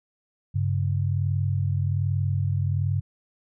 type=tone pair together; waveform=sine; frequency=97.3 / 138.54 Hz; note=G2 / C#3; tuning=-12 / -1 cents; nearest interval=tritone; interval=611 cents; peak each=-23 / -26 dBFS; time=0.54-3.01 s; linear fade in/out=20 ms; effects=none